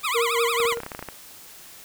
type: tone with vibrato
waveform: 20% pulse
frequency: 1124 Hz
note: C#6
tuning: 24 cents sharp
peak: -18 dBFS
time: 0.03-0.75 s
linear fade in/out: 20 ms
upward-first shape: triangle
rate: 11 Hz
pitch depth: 270 cents each way
type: tone with tremolo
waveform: triangle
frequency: 467.7 Hz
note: A#4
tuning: 6 cents sharp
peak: -18 dBFS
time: 0.14-0.8 s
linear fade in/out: 20 ms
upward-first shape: sine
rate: 4.5 Hz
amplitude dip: 65%
type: clicks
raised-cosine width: 0.5 ms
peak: -18 dBFS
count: 12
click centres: 0.602 / 0.653 / 0.724 / 0.772 / 0.803 / 0.834 / 0.864 / 0.918 / 0.949 / 0.992 / 1.026 / 1.087 s
effects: white hiss -45 dBFS RMS until 1.84 s